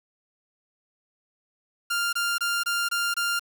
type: tone bursts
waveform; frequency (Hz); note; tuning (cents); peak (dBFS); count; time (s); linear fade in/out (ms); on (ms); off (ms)
sawtooth; 1396.9; F6; 0; -20; 6; 1.9-3.395; 10; 230; 23
effects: 8-bit